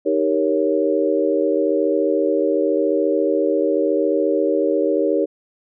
sine chord, Eb dominant seventh, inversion none, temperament equal, 311.1 / 392 / 466.2 / 554.4 Hz, Eb4 / G4 / Bb4 / Db5, 0 / 0 / 0 / 0 cents, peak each -21 dBFS, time 0.05-5.26 s, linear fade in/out 20 ms, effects none

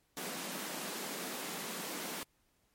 pink high-pass noise, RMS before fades -41 dBFS, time 0.17-2.23 s, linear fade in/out 0 ms, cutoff 170 Hz, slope 48 dB/octave, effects pink hiss -74 dBFS RMS until 2.74 s + MP3 64 kbps

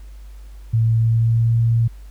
sine tone with pitch glide, 113.1 to 115.41 Hz, A2 to A#2, +48 to -17 cents, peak -13 dBFS, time 0.73-1.88 s, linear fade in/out 10 ms, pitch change +35 cents, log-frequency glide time 0.92-1.55 s, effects added 50 Hz sine -35 dBFS peak until 2.1 s + pink hiss -55 dBFS RMS until 2.1 s

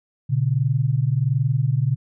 sine tone pair together, 120.33 / 141.7 Hz, B2 / C#3, -45 / +38 cents, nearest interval minor third, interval 283 cents, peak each -20 dBFS, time 0.29-1.96 s, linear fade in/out 20 ms, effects none

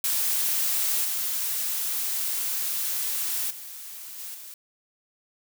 blue noise with level steps, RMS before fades -25 / -28 / -40 / -37 / -42 dBFS, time 0.04-4.54 s, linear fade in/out 2 ms, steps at 1.04 / 3.5 / 4.18 / 4.34 s, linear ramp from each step 10 ms, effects none

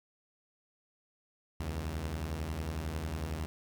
sawtooth beating tone pair, 69.3 / 80.3 Hz, C#2 / E2, 0 / -45 cents, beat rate 11 Hz, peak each -36 / -32 dBFS, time 1.6-3.46 s, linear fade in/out 0 ms, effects 10-bit

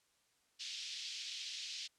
white band-pass noise, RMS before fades -45 dBFS, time 0.59-1.88 s, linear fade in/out 20 ms, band 2800 to 5200 Hz, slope 24 dB/octave, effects white hiss -75 dBFS RMS until 1.98 s + low-pass 9000 Hz 12 dB/octave

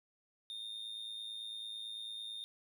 triangle tone with amplitude modulation, 3652 Hz, A#7, 36 cents flat, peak -38 dBFS, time 0.5-2.44 s, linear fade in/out 0 ms, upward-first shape sine, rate 109 Hz, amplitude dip 55%, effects none

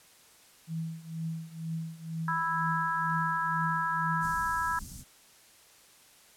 sine tone with tremolo, 162.6 Hz, E3, 23 cents flat, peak -30 dBFS, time 0.67-4.44 s, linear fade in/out 50 ms, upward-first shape triangle, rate 2.1 Hz, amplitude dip 90%
harmonic tone, 329.6 Hz, E4, in tune, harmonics 3 / 4 / 5, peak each -31 / -32 / -33 dBFS, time 2.28-4.79 s, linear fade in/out 2 ms
pink band-stop noise, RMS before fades -43 dBFS, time 4.2-5.05 s, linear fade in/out 50 ms, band 230 to 5600 Hz, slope 24 dB/octave
effects white hiss -58 dBFS RMS until 6.36 s + low-pass 12000 Hz 12 dB/octave

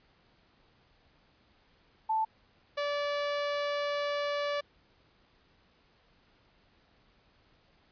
sine / sawtooth tone pair in turn, 880 / 578.4 Hz, A5 / D5, 0 / -27 cents, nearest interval perfect fifth, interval 727 cents, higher first, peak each -26 dBFS, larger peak neither, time 2.09-2.25 / 2.77-4.61 s, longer second, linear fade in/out 10 ms, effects pink hiss -66 dBFS RMS until 7.91 s + resampled to 11025 Hz

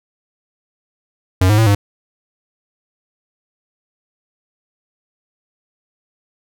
square tone with pitch steps, 92.7 / 105.9 / 112.1 / 101.4 Hz, F#2 / G#2 / A2 / G#2, +4 / +34 / +33 / -41 cents, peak -10 dBFS, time 1.41-1.75 s, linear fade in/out 5 ms, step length 85 ms, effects none

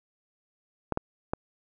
clicks, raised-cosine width 1 ms, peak -13 dBFS, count 3, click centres 0.923 / 0.974 / 1.335 s, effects none

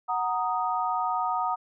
sine chord, D# minor, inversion first, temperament equal, 740 / 932.3 / 1244.5 Hz, F#5 / A#5 / D#6, 0 / 0 / 0 cents, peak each -29 dBFS, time 0.08-1.56 s, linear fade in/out 20 ms, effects none

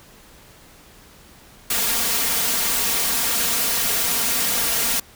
white noise with comb filter, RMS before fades -21 dBFS, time 1.7-5 s, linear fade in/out 5 ms, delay 4.3 ms, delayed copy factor +0.7, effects pink hiss -48 dBFS RMS until 5.15 s

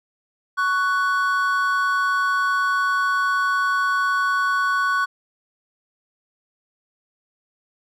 triangle tone pair together, 1116 / 1485.4 Hz, C#6 / F#6, +11 / +6 cents, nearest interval perfect fourth, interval 495 cents, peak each -19 dBFS, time 0.57-5.06 s, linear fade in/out 20 ms, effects none

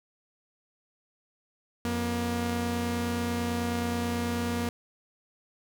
sawtooth tone pair together, 89.04 / 237.7 Hz, F2 / A#3, +34 / +34 cents, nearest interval octave + perfect fourth, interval 1700 cents, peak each -29 / -25 dBFS, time 1.85-4.69 s, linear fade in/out 0 ms, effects none

